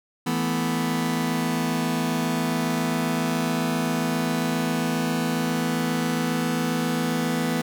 sawtooth chord, E suspended fourth, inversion none, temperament just, 164.81 / 219.8 / 247.2 Hz, E3 / A3 / B3, 0 / -2 / +2 cents, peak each -23 / -25 / -21 dBFS, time 0.26-7.62 s, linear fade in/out 10 ms, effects none

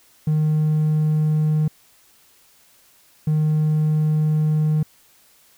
triangle tone bursts at uneven times, 153.9 Hz, D#3, 19 cents flat, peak -13 dBFS, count 2, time 0.27-1.68 / 3.27-4.83 s, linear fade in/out 5 ms, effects tanh soft clip ceiling -10 dBFS + white hiss -55 dBFS RMS until 5.57 s

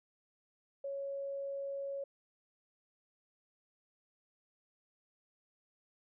sine tone, 554.4 Hz, C#5, in tune, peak -37 dBFS, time 0.84-2.04 s, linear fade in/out 5 ms, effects none

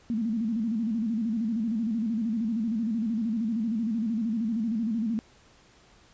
sine tone with vibrato, 223.8 Hz, A3, 30 cents sharp, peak -25 dBFS, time 0.1-5.19 s, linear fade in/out 0 ms, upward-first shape square, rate 13 Hz, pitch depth 91 cents each way, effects pink hiss -58 dBFS RMS until 6.13 s + resampled to 16000 Hz

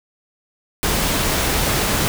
pink noise, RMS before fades -19 dBFS, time 0.83-2.08 s, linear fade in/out 0 ms, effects none

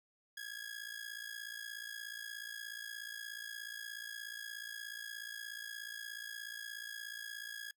sawtooth ring-modulated tone, 1661.2 Hz, G#6, in tune, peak -37 dBFS, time 0.37-7.71 s, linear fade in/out 0 ms, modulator 28.4 Hz, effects noise-tail reverb RT60 0.1 s tail -24 dB re dry

